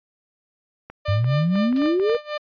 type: clicks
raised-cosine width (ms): 0.5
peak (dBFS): -22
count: 9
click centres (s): 0.9 / 1.244 / 1.556 / 1.727 / 1.819 / 1.859 / 1.998 / 2.097 / 2.149
type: tone with tremolo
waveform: sawtooth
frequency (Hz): 598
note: D5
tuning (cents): +31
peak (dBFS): -20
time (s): 1.05-2.38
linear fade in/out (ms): 10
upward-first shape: sine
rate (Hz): 4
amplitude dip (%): 90
type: exponential sweep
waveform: sine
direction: up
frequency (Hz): 94.6 to 490.2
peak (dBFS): -17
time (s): 1.08-2.17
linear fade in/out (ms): 10
type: noise with exponential decay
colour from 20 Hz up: white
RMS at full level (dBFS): -31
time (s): 1.76-1.84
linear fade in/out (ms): 1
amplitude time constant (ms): 17
effects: resampled to 11025 Hz